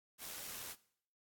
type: noise with amplitude modulation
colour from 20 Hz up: white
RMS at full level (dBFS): -45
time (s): 0.18-0.76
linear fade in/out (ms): 50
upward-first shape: sine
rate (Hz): 85.5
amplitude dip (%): 35
effects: noise-tail reverb RT60 0.6 s tail -19 dB re dry + AAC 64 kbps